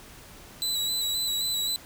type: tone with vibrato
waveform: sawtooth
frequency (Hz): 3951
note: B7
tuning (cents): 0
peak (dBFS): -23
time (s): 0.62-1.76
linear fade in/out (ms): 0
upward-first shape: square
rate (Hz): 3.8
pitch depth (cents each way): 25
effects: pink hiss -48 dBFS RMS until 1.85 s